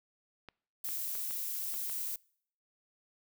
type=clicks; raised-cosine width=0.3 ms; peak=-31 dBFS; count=6; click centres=0.487 / 0.889 / 1.152 / 1.308 / 1.741 / 1.897 s
type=noise; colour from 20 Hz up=violet; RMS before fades=-37 dBFS; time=0.84-2.16 s; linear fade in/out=5 ms
effects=noise-tail reverb RT60 0.6 s tail -25 dB re dry